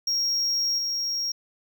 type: tone with level steps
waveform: triangle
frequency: 5588 Hz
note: F8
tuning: in tune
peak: -21 / -24 dBFS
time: 0.07-1.32 s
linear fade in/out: 5 ms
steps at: 0.78 s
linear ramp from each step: 5 ms
effects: none